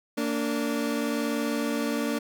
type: tone pair together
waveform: 30% pulse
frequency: 229.5 / 290.5 Hz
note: A#3 / D4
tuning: -27 / -19 cents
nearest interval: major third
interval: 408 cents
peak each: -26 dBFS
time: 0.17-2.19 s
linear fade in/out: 10 ms
effects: none